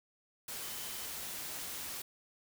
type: tone in noise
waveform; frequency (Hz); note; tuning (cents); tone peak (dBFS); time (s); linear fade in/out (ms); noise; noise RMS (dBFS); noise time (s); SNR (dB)
sine; 3055; G7; -45; -53; 0.62-1.06; 5; white; -42; 0.48-2.02; -14
effects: none